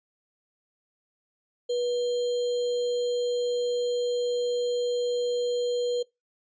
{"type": "tone with sample-and-hold", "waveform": "sine", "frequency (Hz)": 486.9, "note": "B4", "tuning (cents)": -25, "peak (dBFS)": -24, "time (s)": [1.69, 6.03], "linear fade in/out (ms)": 10, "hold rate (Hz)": 3675, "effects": ["noise-tail reverb RT60 0.2 s tail -22 dB re dry", "resampled to 16000 Hz"]}